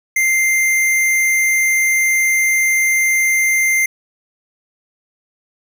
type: tone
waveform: square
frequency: 2093 Hz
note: C7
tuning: in tune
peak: -13 dBFS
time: 0.16-3.86 s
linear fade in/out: 5 ms
effects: none